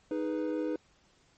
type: chord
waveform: triangle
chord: G# minor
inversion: second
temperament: equal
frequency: 311.1 / 415.3 / 493.9 Hz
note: D#4 / G#4 / B4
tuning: 0 / 0 / 0 cents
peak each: -30 / -36 / -33 dBFS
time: 0.11-0.76 s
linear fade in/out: 2 ms
effects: pink hiss -66 dBFS RMS until 1.37 s + MP3 32 kbps